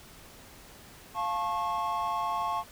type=chord; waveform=triangle; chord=F augmented; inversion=none; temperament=just; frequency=698.5 / 873.1 / 1091.3 Hz; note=F5 / A5 / C#6; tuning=0 / -14 / -27 cents; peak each=-33 / -31 / -29 dBFS; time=1.14-2.64 s; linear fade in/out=50 ms; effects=pink hiss -51 dBFS RMS until 2.71 s